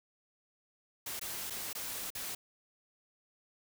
white noise with dropouts, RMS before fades -40 dBFS, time 1.06-2.35 s, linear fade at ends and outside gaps 5 ms, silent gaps 1.195-1.213 / 1.5-1.504 / 1.731-1.75 / 2.104-2.15 s, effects none

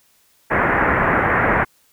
white low-pass noise, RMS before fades -17 dBFS, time 0.5-1.65 s, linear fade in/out 20 ms, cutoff 2000 Hz, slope 48 dB/octave, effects white hiss -58 dBFS RMS until 1.92 s

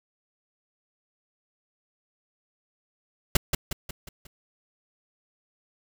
pink noise with echo, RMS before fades -17 dBFS, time 3.35-3.37 s, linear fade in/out 5 ms, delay 180 ms, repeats 5, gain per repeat -6 dB, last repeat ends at 4.27 s, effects none

